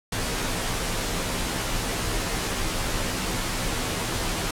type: noise with comb filter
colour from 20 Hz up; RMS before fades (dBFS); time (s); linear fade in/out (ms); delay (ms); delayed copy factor
pink; -27; 0.12-4.51; 5; 14; -0.7
effects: low-pass 11000 Hz 12 dB/octave